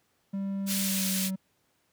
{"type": "tone with pitch glide", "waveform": "triangle", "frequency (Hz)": [196, 189.98], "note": ["G3", "F#3"], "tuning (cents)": [0, 46], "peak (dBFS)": -27, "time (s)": [0.33, 1.36], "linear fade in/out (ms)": 10, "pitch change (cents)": -54, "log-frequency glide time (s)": [0.7, 1.09]}
{"type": "band-pass noise", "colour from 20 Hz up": "white", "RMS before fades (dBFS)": -31, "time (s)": [0.66, 1.31], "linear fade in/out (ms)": 50, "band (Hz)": [2200, 16000], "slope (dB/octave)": 12}
{"effects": ["pink hiss -71 dBFS RMS until 1.92 s", "high-pass 100 Hz 12 dB/octave"]}